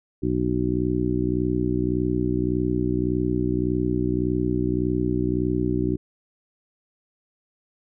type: harmonic tone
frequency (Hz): 61.74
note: B1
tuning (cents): 0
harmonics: 1 / 2 / 3 / 4 / 5 / 6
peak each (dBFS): -30 / -28 / -29 / -30 / -25 / -27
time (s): 0.22-5.97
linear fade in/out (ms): 20
effects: none